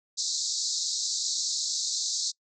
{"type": "band-pass noise", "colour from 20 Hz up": "pink", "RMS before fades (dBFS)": -30, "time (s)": [0.17, 2.32], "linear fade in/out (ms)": 20, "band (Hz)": [3900, 7600], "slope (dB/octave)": 96, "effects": ["noise-tail reverb RT60 0.1 s tail -25 dB re dry"]}